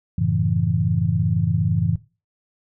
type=chord; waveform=sine; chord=F# minor seventh; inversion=none; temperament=equal; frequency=92.5 / 110 / 138.59 / 164.81 Hz; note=F#2 / A2 / C#3 / E3; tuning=0 / 0 / 0 / 0 cents; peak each=-24 / -22 / -24 / -22 dBFS; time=0.18-1.96 s; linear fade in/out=5 ms; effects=noise-tail reverb RT60 0.3 s tail -17 dB re dry